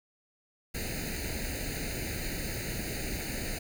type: noise with comb filter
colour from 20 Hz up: pink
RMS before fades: -35 dBFS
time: 0.74-3.59 s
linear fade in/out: 10 ms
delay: 0.45 ms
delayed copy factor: +0.95
effects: none